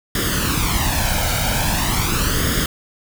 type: noise with flanger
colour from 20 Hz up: pink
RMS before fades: -19 dBFS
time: 0.15-2.66 s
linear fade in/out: 2 ms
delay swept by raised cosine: 0.59 to 1.34 ms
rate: 0.42 Hz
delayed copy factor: +0.7
effects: none